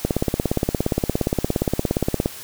click train, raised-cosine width 2 ms, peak -5 dBFS, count 39, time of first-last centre 0.05-2.259 s, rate 17.2 Hz, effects white hiss -37 dBFS RMS until 2.43 s

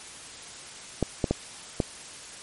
clicks, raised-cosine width 2 ms, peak -9 dBFS, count 4, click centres 1.027 / 1.242 / 1.31 / 1.802 s, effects white hiss -43 dBFS RMS until 2.42 s + MP3 48 kbps

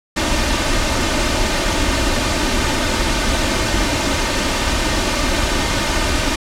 pink noise with comb filter, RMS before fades -17 dBFS, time 0.16-6.36 s, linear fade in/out 10 ms, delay 3.3 ms, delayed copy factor +0.55, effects low-pass 7000 Hz 12 dB/octave

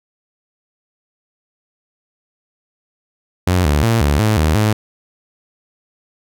sawtooth tone with pitch steps, 90.6 / 73.5 / 114.6 / 72.4 / 108.2 / 78 / 107.2 Hz, F#2 / D2 / A#2 / D2 / A2 / D#2 / A2, -36 / +2 / -29 / -24 / -29 / +5 / -45 cents, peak -8 dBFS, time 3.47-4.73 s, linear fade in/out 5 ms, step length 180 ms, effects none

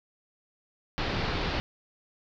pink low-pass noise, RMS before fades -30 dBFS, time 0.98-1.6 s, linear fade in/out 0 ms, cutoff 4800 Hz, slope 48 dB/octave, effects none

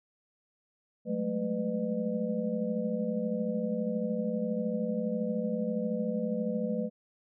sine tone cluster, 184.5 / 206.1 / 218.8 / 497.8 / 606 Hz, F#3 / G#3 / A3 / B4 / D#5, -5 / -13 / -9 / +14 / -46 cents, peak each -36 / -39 / -32 / -34 / -39 dBFS, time 1.05-6.9 s, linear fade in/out 50 ms, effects none

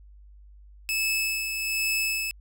sawtooth tone with tremolo, 2607 Hz, E7, 20 cents flat, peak -20 dBFS, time 0.89-2.31 s, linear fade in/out 0 ms, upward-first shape sine, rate 1.2 Hz, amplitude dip 45%, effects added 50 Hz sine -47 dBFS peak until 2.4 s

